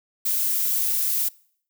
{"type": "noise", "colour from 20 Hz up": "violet", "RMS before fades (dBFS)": -23, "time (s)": [0.25, 1.29], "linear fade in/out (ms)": 10, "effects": ["noise-tail reverb RT60 0.6 s tail -24 dB re dry"]}